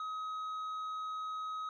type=tone with tanh clipping; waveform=sine; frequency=1268 Hz; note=D#6; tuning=32 cents sharp; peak=-38 dBFS; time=0-1.69 s; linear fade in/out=2 ms; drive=5 dB; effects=none